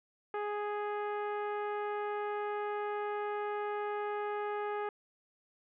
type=tone with low-pass filter; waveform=10% pulse; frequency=415.3 Hz; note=G#4; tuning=in tune; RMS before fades=-36 dBFS; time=0.34-4.89 s; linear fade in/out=2 ms; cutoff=1100 Hz; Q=0.56; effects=resampled to 8000 Hz